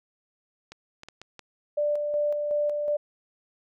clicks, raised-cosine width 0.2 ms, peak -25 dBFS, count 5, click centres 0.72 / 1.034 / 1.086 / 1.216 / 1.393 s
sine tone with tremolo, 590 Hz, D5, 8 cents sharp, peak -22 dBFS, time 1.77-2.97 s, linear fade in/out 10 ms, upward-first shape square, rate 2.7 Hz, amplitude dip 35%
effects none

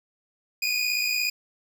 25% pulse tone pair together, 2441 / 2498 Hz, D#7 / D#7, -34 / +6 cents, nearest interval unison, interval 40 cents, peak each -22 / -23 dBFS, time 0.62-1.3 s, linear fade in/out 5 ms, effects none

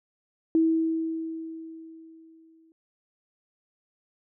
sine tone with exponential decay, 324.2 Hz, E4, 29 cents flat, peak -17 dBFS, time 0.55-2.72 s, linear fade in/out 1 ms, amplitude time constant 470 ms, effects none

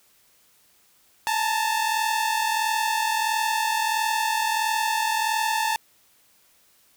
sawtooth tone pair together, 865 / 906.5 Hz, A5 / A#5, -30 / -49 cents, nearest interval minor second, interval 81 cents, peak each -21 dBFS, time 1.27-5.76 s, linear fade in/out 0 ms, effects white hiss -60 dBFS RMS until 6.96 s

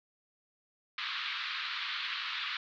white band-pass noise, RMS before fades -37 dBFS, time 0.98-2.57 s, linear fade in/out 2 ms, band 1100 to 4100 Hz, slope 48 dB/octave, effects none

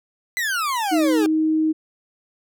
40% pulse exponential sweep, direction down, 2045 to 392 Hz, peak -20 dBFS, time 0.37-1.26 s, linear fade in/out 0 ms
sine tone, 314.2 Hz, D#4, 17 cents sharp, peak -16 dBFS, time 0.91-1.73 s, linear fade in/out 20 ms
effects none

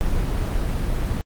brown noise, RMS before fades -22 dBFS, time 0.01-1.21 s, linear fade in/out 0 ms, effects Opus 24 kbps

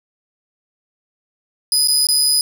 25% pulse tone with dropouts, 4986 Hz, D#8, 3 cents sharp, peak -8 dBFS, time 1.72-2.41 s, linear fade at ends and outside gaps 1 ms, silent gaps 1.875-1.883 / 2.069-2.087 s, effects none

